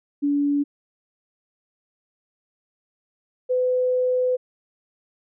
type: tone pair in turn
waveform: sine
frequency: 286.7 / 504.4 Hz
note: D4 / B4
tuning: -42 / +36 cents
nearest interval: minor seventh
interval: 978 cents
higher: second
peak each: -18 dBFS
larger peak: neither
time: 0.22-0.64 / 3.49-4.37 s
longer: second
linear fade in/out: 20 ms
effects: none